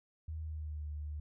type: tone with pitch glide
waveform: sine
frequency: 79 to 74.74 Hz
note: D#2 to D2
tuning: +27 to +31 cents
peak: -38 dBFS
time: 0.28-1.2 s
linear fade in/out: 5 ms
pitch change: -96 cents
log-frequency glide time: 0.41-0.83 s
effects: none